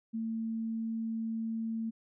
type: tone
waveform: sine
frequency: 224.9 Hz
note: A3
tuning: 38 cents sharp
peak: -32 dBFS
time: 0.13-1.91 s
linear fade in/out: 20 ms
effects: none